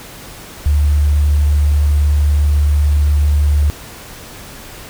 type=tone with sample-and-hold; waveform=sine; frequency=73.42 Hz; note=D2; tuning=in tune; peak=-9 dBFS; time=0.66-3.7 s; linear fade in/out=0 ms; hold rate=8820 Hz; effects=pink hiss -34 dBFS RMS until 4.89 s